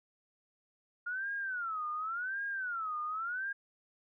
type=tone with vibrato; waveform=sine; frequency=1407 Hz; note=F6; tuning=12 cents sharp; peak=-34 dBFS; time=1.06-3.53 s; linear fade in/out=10 ms; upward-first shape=sine; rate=0.9 Hz; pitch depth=250 cents each way; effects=none